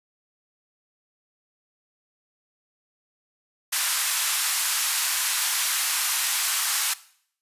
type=band-pass noise; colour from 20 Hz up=white; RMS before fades=-25 dBFS; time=3.72-6.94 s; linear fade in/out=10 ms; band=930 to 13000 Hz; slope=24 dB/octave; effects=noise-tail reverb RT60 0.6 s tail -18 dB re dry + resampled to 32000 Hz